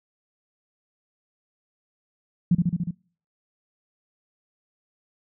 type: tone with echo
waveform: sine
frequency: 174.61 Hz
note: F3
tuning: in tune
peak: -14 dBFS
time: 2.51-2.55 s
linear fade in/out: 5 ms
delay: 72 ms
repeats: 5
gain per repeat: -2 dB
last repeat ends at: 2.91 s
effects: noise-tail reverb RT60 0.5 s tail -26 dB re dry